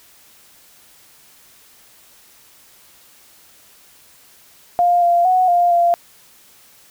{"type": "tone with pitch steps", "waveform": "sine", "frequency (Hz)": [703, 693, 739, 701, 691], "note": ["F5", "F5", "F#5", "F5", "F5"], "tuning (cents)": [11, -14, -2, 6, -19], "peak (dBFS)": -11, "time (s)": [4.79, 5.94], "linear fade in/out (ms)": 0, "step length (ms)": 230, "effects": ["white hiss -49 dBFS RMS until 6.9 s"]}